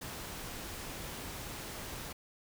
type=noise; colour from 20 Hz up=pink; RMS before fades=-43 dBFS; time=0.01-2.13 s; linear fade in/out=10 ms; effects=none

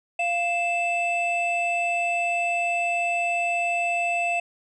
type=tone pair together; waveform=triangle; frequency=694.6 / 2637 Hz; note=F5 / E7; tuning=-10 / 0 cents; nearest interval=octave + major seventh; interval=2310 cents; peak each=-23 dBFS; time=0.19-4.4 s; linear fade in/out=5 ms; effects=resampled to 24000 Hz

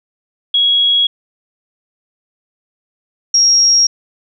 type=tone pair in turn; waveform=sine; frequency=3322 / 5599 Hz; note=G#7 / F8; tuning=0 / +4 cents; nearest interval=major sixth; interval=904 cents; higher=second; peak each=-9 / -7 dBFS; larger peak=second; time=0.54-1.07 / 3.34-3.87 s; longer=neither; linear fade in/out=5 ms; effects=none

